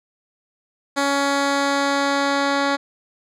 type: tone with low-pass filter sweep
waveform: 10% pulse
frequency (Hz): 280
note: C#4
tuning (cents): +18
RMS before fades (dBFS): -20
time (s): 0.96-2.77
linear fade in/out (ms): 20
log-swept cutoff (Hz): 8400 to 4600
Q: 0.9
effects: none